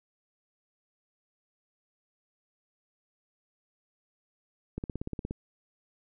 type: click train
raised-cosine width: 3 ms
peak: -21 dBFS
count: 10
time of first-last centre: 4.78-5.309 s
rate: 17 Hz
effects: none